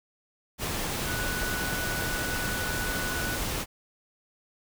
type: tone in noise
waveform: sine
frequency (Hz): 1480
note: F#6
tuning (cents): 0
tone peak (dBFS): -33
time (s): 1.05-3.39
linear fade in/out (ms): 50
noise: pink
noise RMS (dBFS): -31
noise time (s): 0.58-3.66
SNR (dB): -5
effects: none